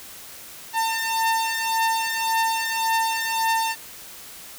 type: beating tone pair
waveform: sawtooth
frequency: 900 / 901.8 Hz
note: A5 / A5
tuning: +39 / +42 cents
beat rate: 1.8 Hz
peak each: -22 / -19 dBFS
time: 0.73-3.76 s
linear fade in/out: 50 ms
effects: white hiss -41 dBFS RMS until 4.58 s